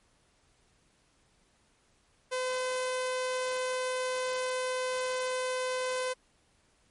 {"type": "tone", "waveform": "sawtooth", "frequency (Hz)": 510, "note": "C5", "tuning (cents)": -44, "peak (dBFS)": -26, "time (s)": [2.31, 6.14], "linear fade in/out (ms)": 20, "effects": ["pink hiss -68 dBFS RMS until 6.9 s", "MP3 48 kbps"]}